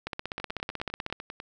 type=two click trains; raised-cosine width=0.3 ms; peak=-16 / -22 dBFS; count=18 / 11; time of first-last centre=0.07-1.126 / 0.4-1.401 s; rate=16.1 / 9.99 Hz; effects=none